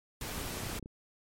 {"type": "noise", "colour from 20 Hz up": "pink", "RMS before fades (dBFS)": -39, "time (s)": [0.21, 0.79], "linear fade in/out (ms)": 2}
{"type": "click train", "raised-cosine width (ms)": 3, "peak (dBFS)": -32, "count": 16, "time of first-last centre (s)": [0.38, 0.859], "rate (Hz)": 31.3}
{"effects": ["MP3 64 kbps"]}